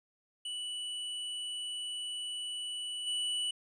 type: tone with level steps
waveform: square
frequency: 2960 Hz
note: F#7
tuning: in tune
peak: -37 / -32 dBFS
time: 0.45-3.51 s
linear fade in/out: 5 ms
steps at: 3.06 s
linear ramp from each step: 20 ms
effects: resampled to 22050 Hz